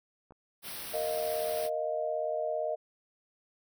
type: clicks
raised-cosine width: 1 ms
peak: -39 / -43 dBFS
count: 2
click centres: 0.308 / 0.322 s
type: band-stop noise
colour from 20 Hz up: white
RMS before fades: -41 dBFS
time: 0.62-1.7 s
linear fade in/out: 50 ms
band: 5800 to 8500 Hz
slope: 96 dB/octave
type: chord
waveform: sine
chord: Bb suspended fourth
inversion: none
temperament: just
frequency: 466.2 / 621.6 / 699.2 Hz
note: Bb4 / Eb5 / F5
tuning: 0 / -2 / +2 cents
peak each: -37 / -31 / -37 dBFS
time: 0.93-2.76 s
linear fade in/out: 20 ms
effects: none